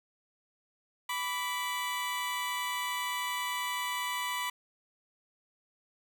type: tone pair together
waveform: 20% pulse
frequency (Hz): 987.8 / 1157.9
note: B5 / D6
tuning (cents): 0 / -25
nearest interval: minor third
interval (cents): 275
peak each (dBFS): -28 / -33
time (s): 1.09-4.5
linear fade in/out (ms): 5
effects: none